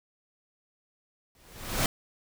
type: noise with exponential growth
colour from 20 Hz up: pink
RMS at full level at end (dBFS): -23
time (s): 1.35-1.86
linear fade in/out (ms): 1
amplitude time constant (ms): 110
effects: none